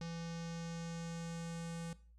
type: tone with low-pass filter sweep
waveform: square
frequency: 167.3 Hz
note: E3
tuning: 26 cents sharp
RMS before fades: -44 dBFS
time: 0.01-1.93 s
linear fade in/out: 2 ms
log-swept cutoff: 5500 to 8600 Hz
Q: 2.3
effects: noise-tail reverb RT60 0.4 s tail -17 dB re dry + added 57 Hz sine -59 dBFS peak until 2.18 s